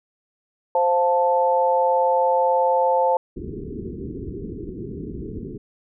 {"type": "chord", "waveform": "sine", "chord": "F major", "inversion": "second", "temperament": "equal", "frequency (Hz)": [523.3, 698.5, 880], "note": ["C5", "F5", "A5"], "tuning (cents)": [0, 0, 0], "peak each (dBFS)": [-19, -25, -19], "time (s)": [0.75, 3.17], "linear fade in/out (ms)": 2}
{"type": "low-pass noise", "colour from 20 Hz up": "white", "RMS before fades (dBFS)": -32, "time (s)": [3.36, 5.58], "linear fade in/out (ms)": 10, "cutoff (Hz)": 430, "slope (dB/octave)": 96}
{"effects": []}